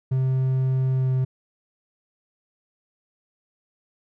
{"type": "tone with pitch glide", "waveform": "triangle", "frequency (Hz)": [130.9, 129.77], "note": ["C3", "C3"], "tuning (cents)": [1, -14], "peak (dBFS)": -17, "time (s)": [0.11, 1.25], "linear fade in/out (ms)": 10, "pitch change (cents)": -15, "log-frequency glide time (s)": [0.93, 1.12], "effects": []}